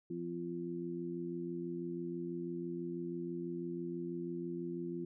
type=harmonic tone; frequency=86.1 Hz; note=F2; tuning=24 cents flat; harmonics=2 / 3 / 4; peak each=-43 / -45 / -40 dBFS; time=0.1-5.05 s; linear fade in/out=5 ms; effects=none